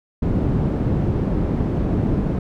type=low-pass noise; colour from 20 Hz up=white; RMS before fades=-20 dBFS; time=0.22-2.39 s; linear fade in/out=5 ms; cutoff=230 Hz; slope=12 dB/octave; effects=none